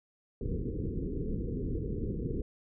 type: low-pass noise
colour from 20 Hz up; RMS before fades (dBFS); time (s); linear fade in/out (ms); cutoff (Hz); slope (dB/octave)
pink; -34; 0.41-2.42; 2; 480; 96
effects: none